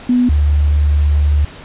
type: tone pair in turn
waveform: sine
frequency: 246.9 / 73.4 Hz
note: B3 / D2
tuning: 0 / 0 cents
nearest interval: octave + major sixth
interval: 2100 cents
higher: first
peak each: -9 dBFS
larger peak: neither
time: 0.09-0.29 / 0.29-1.45 s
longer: second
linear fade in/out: 5 ms
effects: pink hiss -35 dBFS RMS until 1.64 s + resampled to 8000 Hz